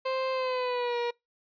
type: tone with pitch glide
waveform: 30% pulse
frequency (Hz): 523.3 to 477.1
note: C5 to A#4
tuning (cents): 0 to +40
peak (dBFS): -25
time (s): 0.05-1.11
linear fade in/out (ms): 10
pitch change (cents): -160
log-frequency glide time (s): 0.32-0.98
effects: noise-tail reverb RT60 0.2 s tail -26 dB re dry + resampled to 11025 Hz